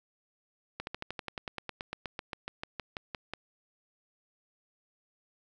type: slowing click train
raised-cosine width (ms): 0.3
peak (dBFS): -20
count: 22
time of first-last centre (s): 0.8-3.336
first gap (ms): 71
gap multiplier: 1.05
effects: none